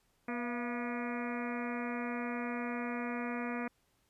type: harmonic tone with a mistuned harmonic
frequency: 241.9 Hz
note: B3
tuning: 36 cents flat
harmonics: 1 / 2 / 3 / 4 / 5 / 6 / 7 / 8 / 9 / 10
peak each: -37 / -43 / -45 / -47 / -46 / -48 / -49 / -48 / -48 / -49 dBFS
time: 0.28-3.68 s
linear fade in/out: 5 ms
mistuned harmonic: 3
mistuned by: -73 cents
effects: pink hiss -74 dBFS RMS until 4.09 s + resampled to 32000 Hz